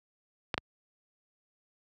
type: clicks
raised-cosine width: 0.3 ms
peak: -12 dBFS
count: 2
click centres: 0.542 / 0.579 s
effects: high-pass 60 Hz 12 dB/octave